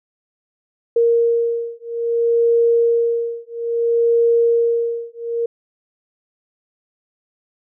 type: beating tone pair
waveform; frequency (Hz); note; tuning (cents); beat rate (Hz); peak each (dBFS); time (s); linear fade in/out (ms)
sine; 466.2 / 466.8; A#4 / A#4; 0 / +2; 0.6; -17; 0.96-5.46; 5
effects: none